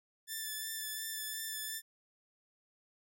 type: tone with vibrato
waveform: 5% pulse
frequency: 1757 Hz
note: A6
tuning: 3 cents flat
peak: -28 dBFS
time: 0.27-1.82 s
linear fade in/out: 50 ms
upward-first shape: sine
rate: 2.8 Hz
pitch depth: 21 cents each way
effects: none